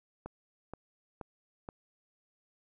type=click train; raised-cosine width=1 ms; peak=-27 dBFS; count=4; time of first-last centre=0.26-1.689 s; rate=2.1 Hz; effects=none